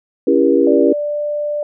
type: chord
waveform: sine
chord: C# diminished seventh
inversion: none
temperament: just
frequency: 277.2 / 332.6 / 399.1 / 479 Hz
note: C#4 / E4 / G4 / Bb4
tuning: 0 / +16 / +31 / +47 cents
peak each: -15 dBFS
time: 0.27-0.93 s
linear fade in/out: 5 ms
type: tone with pitch glide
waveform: sine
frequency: 587.3 to 591 Hz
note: D5 to D5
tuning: 0 to +11 cents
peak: -17 dBFS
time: 0.67-1.63 s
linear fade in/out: 2 ms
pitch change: +11 cents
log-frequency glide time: 0.93-1.2 s
effects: none